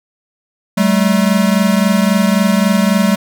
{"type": "tone pair together", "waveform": "square", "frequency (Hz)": [191.69, 215.4], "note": ["G3", "A3"], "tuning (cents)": [-38, -37], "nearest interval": "major second", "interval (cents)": 201, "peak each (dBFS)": [-13, -14], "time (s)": [0.77, 3.16], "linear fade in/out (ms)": 10, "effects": []}